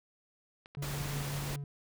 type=clicks; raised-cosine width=0.3 ms; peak=-34 dBFS; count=6; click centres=0.659 / 0.75 / 0.993 / 1.126 / 1.25 / 1.559 s
type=tone with tremolo; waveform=triangle; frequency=142.1 Hz; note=C#3; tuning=43 cents sharp; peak=-33 dBFS; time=0.77-1.64 s; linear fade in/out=2 ms; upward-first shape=triangle; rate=5.6 Hz; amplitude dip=25%
type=noise; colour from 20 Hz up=pink; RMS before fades=-40 dBFS; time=0.82-1.56 s; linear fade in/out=5 ms
effects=none